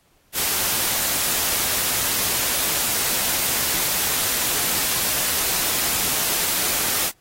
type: noise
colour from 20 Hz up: white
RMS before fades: -22 dBFS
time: 0.33-7.12 s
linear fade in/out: 50 ms
effects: pink hiss -61 dBFS RMS until 7.2 s + AAC 48 kbps